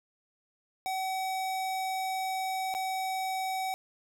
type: tone with dropouts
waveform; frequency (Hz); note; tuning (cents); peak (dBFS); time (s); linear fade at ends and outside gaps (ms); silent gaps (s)
square; 758; F#5; +42; -31; 0.86-3.74; 0; 2.74-2.749
effects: none